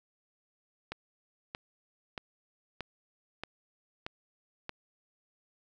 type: click train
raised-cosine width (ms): 0.3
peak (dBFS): -21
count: 7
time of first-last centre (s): 0.92-4.694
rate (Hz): 1.59
effects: none